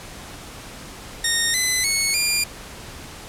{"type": "tone with pitch steps", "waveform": "10% pulse", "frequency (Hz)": [1851, 2019, 2201, 2400], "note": ["A#6", "B6", "C#7", "D7"], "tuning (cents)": [-13, 38, -13, 37], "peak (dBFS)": -9, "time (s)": [1.24, 2.44], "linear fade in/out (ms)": 5, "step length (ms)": 300, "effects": ["pink hiss -38 dBFS RMS until 3.28 s", "low-pass 11000 Hz 12 dB/octave"]}